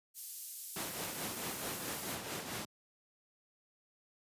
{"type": "high-pass noise", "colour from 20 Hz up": "white", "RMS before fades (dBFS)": -44, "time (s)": [0.14, 2.18], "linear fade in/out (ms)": 50, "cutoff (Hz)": 6700, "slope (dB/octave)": 12}
{"type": "noise with tremolo", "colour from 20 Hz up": "pink", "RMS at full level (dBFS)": -38, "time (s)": [0.76, 2.65], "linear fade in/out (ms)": 2, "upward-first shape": "triangle", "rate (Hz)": 4.6, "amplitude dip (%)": 55}
{"effects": ["high-pass 150 Hz 12 dB/octave", "resampled to 32000 Hz"]}